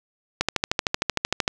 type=click train; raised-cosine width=0.2 ms; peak=-3 dBFS; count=15; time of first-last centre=0.41-1.479 s; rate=13.1 Hz; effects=none